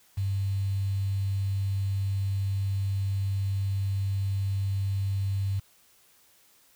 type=tone with quantisation; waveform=sine; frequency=98 Hz; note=G2; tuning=in tune; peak=-25 dBFS; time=0.17-5.6 s; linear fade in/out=10 ms; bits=8; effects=white hiss -61 dBFS RMS until 6.75 s